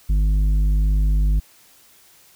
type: tone with tanh clipping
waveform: triangle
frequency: 50.9 Hz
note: G#1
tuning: 34 cents flat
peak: -16 dBFS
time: 0.09-1.4 s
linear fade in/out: 10 ms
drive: 12 dB
effects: white hiss -52 dBFS RMS until 2.35 s